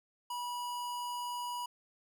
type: tone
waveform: square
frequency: 973 Hz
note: B5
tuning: 26 cents flat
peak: -37 dBFS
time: 0.3-1.66 s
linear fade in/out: 5 ms
effects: none